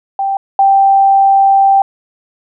sine tone pair in turn, 784 / 784 Hz, G5 / G5, 0 / 0 cents, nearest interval unison, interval 0 cents, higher neither, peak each -12 / -5 dBFS, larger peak second, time 0.19-0.37 / 0.59-1.82 s, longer second, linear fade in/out 2 ms, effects none

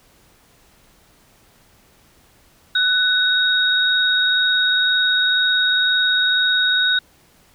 sine tone pair together, 1492 / 3765 Hz, F#6 / A#7, +14 / +16 cents, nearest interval octave + major third, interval 1602 cents, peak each -17 dBFS, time 2.75-6.99 s, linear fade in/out 5 ms, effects pink hiss -54 dBFS RMS until 7.54 s

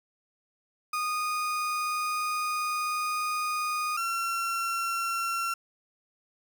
35% pulse tone pair in turn, 1233 / 1360.9 Hz, D#6 / F6, -16 / -45 cents, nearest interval major second, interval 171 cents, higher second, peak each -26 dBFS, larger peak neither, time 0.93-3.97 / 3.97-5.54 s, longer first, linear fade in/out 5 ms, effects none

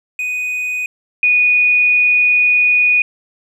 triangle / sine tone pair in turn, 2489 / 2468 Hz, D#7 / D#7, 0 / -15 cents, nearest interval unison, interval 15 cents, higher first, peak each -16 / -9 dBFS, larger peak second, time 0.19-0.86 / 1.23-3.02 s, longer second, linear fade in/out 2 ms, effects none

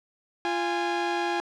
sawtooth tone pair together, 346 / 823 Hz, F4 / G#5, -16 / -16 cents, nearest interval octave + minor third, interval 1500 cents, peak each -24 dBFS, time 0.45-1.4 s, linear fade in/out 0 ms, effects low-pass 4000 Hz 12 dB/octave

